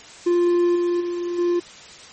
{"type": "tone with level steps", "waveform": "triangle", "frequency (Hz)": 349.2, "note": "F4", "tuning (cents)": 0, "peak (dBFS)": [-13, -16, -21, -15], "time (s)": [0.26, 1.6], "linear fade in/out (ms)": 10, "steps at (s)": [0.75, 1, 1.38], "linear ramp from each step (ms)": 10, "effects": ["white hiss -42 dBFS RMS until 2.12 s", "MP3 32 kbps"]}